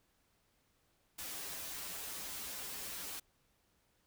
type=noise with comb filter; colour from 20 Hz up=white; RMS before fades=-44 dBFS; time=1.18-3.2 s; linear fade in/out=10 ms; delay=8.3 ms; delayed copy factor=-0.85; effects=pink hiss -75 dBFS RMS until 4.06 s